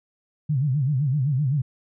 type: tone with vibrato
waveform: sine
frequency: 138.59 Hz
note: C#3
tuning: in tune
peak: -19 dBFS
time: 0.49-1.62 s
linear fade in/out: 10 ms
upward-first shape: sine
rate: 7.8 Hz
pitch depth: 180 cents each way
effects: none